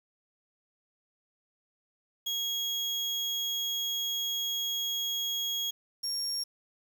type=tone pair in turn; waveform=35% pulse; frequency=3300 / 5550 Hz; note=G#7 / F8; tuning=-12 / -12 cents; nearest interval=major sixth; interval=900 cents; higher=second; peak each=-28 dBFS; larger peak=neither; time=2.26-5.71 / 6.03-6.44 s; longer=first; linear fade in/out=10 ms; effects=9-bit